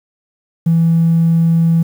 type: tone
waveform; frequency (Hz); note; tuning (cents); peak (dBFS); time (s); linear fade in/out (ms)
triangle; 165.6; E3; +8; -5; 0.66-1.83; 10
effects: tanh soft clip ceiling -6 dBFS + 7-bit